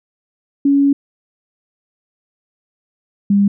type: tone pair in turn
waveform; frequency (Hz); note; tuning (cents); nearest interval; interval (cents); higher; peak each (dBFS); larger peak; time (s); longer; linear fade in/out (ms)
sine; 280.3 / 200.8; C#4 / G3; +19 / +42; tritone; 577; first; -9; neither; 0.65-0.93 / 3.3-3.48; first; 5
effects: none